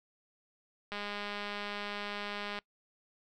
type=click train; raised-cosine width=0.3 ms; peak=-23 dBFS; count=343; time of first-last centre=0.92-2.588 s; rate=205 Hz; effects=noise-tail reverb RT60 0.1 s tail -23 dB re dry